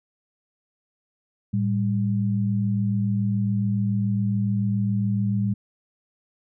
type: tone pair together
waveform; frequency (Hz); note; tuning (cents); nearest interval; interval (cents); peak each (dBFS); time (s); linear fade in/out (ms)
sine; 111.4 / 198.49; A2 / G3; +22 / +22; minor seventh; 1000; -23 / -23; 1.53-5.54; 10
effects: none